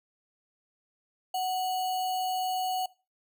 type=tone with sample-and-hold; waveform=sine; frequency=743 Hz; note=F#5; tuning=7 cents sharp; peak=-27 dBFS; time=1.34-2.86 s; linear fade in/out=5 ms; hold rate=3675 Hz; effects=noise-tail reverb RT60 0.3 s tail -20 dB re dry